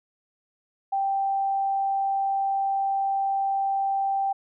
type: tone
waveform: sine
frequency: 784 Hz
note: G5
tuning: in tune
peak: -22 dBFS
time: 0.92-4.33 s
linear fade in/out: 10 ms
effects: none